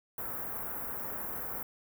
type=band-stop noise; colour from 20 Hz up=white; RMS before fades=-38 dBFS; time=0.18-1.63 s; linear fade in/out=2 ms; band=1500 to 14000 Hz; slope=24 dB/octave; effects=none